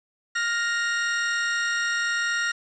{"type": "tone pair together", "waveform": "40% pulse", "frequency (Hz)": [1408.7, 1864.7], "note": ["F6", "A#6"], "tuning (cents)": [15, 0], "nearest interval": "perfect fourth", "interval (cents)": 485, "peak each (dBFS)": -25, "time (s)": [0.35, 2.52], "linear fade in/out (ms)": 10, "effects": ["resampled to 16000 Hz", "8-bit"]}